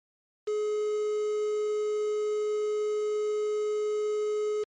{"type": "tone with quantisation", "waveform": "triangle", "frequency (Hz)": 422.9, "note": "G#4", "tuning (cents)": 31, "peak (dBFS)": -24, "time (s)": [0.47, 4.64], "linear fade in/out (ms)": 10, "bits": 7, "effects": ["low-pass 5000 Hz 12 dB/octave", "MP3 48 kbps"]}